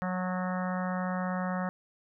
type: harmonic tone with a mistuned harmonic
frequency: 183.4 Hz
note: F#3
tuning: 15 cents flat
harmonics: 1 / 3 / 4 / 5 / 6 / 7 / 8 / 9 / 10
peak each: -31 / -38 / -39 / -43 / -41 / -41 / -45 / -46 / -44 dBFS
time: 0.02-1.69 s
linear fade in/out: 0 ms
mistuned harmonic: 5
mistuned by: -18 cents
effects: none